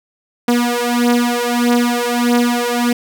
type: beating tone pair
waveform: sawtooth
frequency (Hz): 240 / 241.6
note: B3 / B3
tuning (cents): -49 / -38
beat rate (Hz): 1.6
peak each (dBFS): -12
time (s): 0.48-2.93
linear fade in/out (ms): 5
effects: none